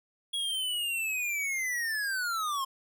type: linear sweep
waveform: square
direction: down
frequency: 3338 to 1049 Hz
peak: -30 dBFS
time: 0.33-2.65 s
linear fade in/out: 10 ms
effects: none

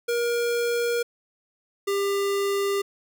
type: tone pair in turn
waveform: square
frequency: 474 / 398.6 Hz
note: A#4 / G4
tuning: +29 / +29 cents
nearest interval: minor third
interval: 300 cents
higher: first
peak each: -23 / -23 dBFS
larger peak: neither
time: 0.08-1.03 / 1.87-2.82 s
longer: neither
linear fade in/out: 10 ms
effects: none

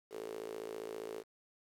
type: tone with high-pass filter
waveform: sawtooth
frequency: 55 Hz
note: A1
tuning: in tune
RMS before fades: -44 dBFS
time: 0.1-1.24 s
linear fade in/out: 50 ms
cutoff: 420 Hz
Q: 7.9
effects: resampled to 32000 Hz + 10-bit

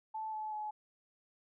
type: tone with pitch steps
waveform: sine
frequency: 874 / 862 / 850.1 Hz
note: A5 / A5 / G#5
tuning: -12 / -36 / +40 cents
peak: -37 dBFS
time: 0.14-0.71 s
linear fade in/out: 10 ms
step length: 190 ms
effects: none

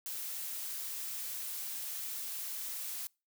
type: noise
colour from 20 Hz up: blue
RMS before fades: -40 dBFS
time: 0.06-3.07 s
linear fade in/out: 0 ms
effects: noise-tail reverb RT60 0.3 s tail -26 dB re dry

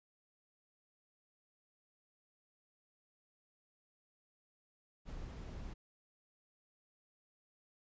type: noise with ADSR envelope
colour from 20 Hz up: brown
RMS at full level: -44 dBFS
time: 5.05-5.74 s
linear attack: 45 ms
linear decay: 21 ms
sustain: -2 dB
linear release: 13 ms
effects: resampled to 16000 Hz

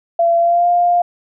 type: tone with pitch glide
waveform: sine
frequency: 679 to 702.1 Hz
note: F5 to F5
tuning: -49 to +9 cents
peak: -10 dBFS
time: 0.19-1.02 s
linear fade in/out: 5 ms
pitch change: +58 cents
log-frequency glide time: 0.38-0.68 s
effects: none

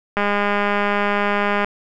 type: click train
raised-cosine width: 0.5 ms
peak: -5 dBFS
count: 302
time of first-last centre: 0.17-1.645 s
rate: 204 Hz
effects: none

